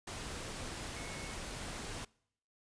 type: tone in noise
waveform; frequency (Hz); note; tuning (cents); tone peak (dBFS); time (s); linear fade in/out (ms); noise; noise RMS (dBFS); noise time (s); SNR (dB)
sine; 2194; C#7; -18; -51; 0.96-1.34; 5; pink; -43; 0.07-2.05; -11
effects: noise-tail reverb RT60 0.7 s tail -25 dB re dry + resampled to 22050 Hz